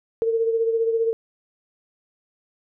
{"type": "beating tone pair", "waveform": "sine", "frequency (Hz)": [453.4, 468.4], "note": ["A#4", "A#4"], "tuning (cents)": [-48, 8], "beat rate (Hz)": 15, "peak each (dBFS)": [-19, -28], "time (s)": [0.22, 1.13], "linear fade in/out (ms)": 0, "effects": []}